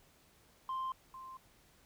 sine tone with echo, 1047 Hz, C6, 1 cent sharp, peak -33 dBFS, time 0.69-0.92 s, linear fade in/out 2 ms, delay 450 ms, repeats 1, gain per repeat -13 dB, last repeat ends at 1.37 s, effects tanh soft clip ceiling -34 dBFS + pink hiss -66 dBFS RMS until 1.85 s

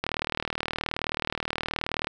click train, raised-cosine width 0.3 ms, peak -11 dBFS, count 80, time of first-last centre 0.04-2.071 s, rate 38.9 Hz, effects none

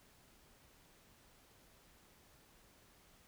silence, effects pink hiss -66 dBFS RMS until 3.27 s

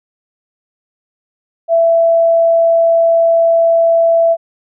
sine tone, 666 Hz, E5, 18 cents sharp, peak -7 dBFS, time 1.68-4.37 s, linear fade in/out 50 ms, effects none

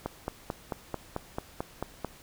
click train, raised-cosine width 1 ms, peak -17 dBFS, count 10, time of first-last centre 0.06-2.047 s, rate 4.53 Hz, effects pink hiss -53 dBFS RMS until 2.22 s

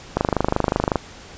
click train, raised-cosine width 1 ms, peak -3 dBFS, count 21, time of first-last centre 0.17-0.957 s, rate 25.4 Hz, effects pink hiss -41 dBFS RMS until 1.37 s + resampled to 16000 Hz

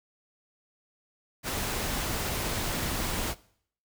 pink noise, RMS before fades -31 dBFS, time 1.43-3.35 s, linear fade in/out 50 ms, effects noise-tail reverb RT60 0.6 s tail -20 dB re dry

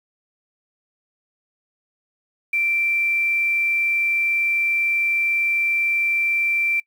sine tone with quantisation, 2349 Hz, D7, in tune, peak -18 dBFS, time 2.53-6.8 s, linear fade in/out 5 ms, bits 7, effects noise-tail reverb RT60 0.1 s tail -24 dB re dry

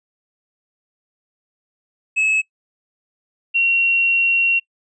triangle / sine tone pair in turn, 2586 / 2740 Hz, E7 / F7, -34 / -34 cents, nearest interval minor second, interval 100 cents, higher second, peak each -13 dBFS, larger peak neither, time 2.16-2.42 / 3.54-4.6 s, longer second, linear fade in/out 20 ms, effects noise-tail reverb RT60 0.1 s tail -24 dB re dry + resampled to 22050 Hz

